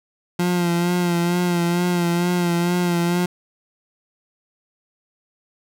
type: tone with vibrato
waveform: 30% pulse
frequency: 174.61 Hz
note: F3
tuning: in tune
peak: -15 dBFS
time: 0.39-3.26 s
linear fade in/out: 5 ms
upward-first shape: sine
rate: 2.2 Hz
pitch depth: 35 cents each way
effects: none